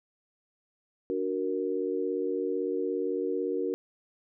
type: chord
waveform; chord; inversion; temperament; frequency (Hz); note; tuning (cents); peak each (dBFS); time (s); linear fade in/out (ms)
sine; D augmented; none; equal with one note detuned; 292.3 / 370 / 466.2; D4 / F#4 / A#4; -8 / 0 / 0; -34 / -31 / -31; 1.1-3.74; 0
effects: none